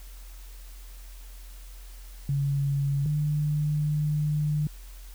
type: tone pair in turn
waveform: sine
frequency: 140 / 149.95 Hz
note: C#3 / D3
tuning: +18 / +36 cents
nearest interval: minor second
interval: 118 cents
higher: second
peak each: -23 dBFS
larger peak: neither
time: 2.29-3.06 / 3.06-4.67 s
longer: second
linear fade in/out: 2 ms
effects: added 43 Hz sine -41 dBFS peak until 5.14 s + white hiss -53 dBFS RMS until 5.14 s